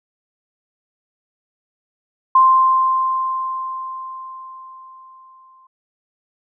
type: tone with exponential decay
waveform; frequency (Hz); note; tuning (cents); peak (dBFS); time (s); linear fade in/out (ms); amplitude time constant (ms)
sine; 1046.5; C6; 0; -7; 2.35-5.67; 5; 720
effects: none